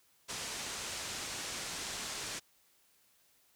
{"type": "low-pass noise", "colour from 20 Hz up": "white", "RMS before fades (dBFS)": -41, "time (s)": [0.28, 2.4], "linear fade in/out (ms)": 20, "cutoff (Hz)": 8200, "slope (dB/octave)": 24, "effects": ["white hiss -69 dBFS RMS until 3.55 s"]}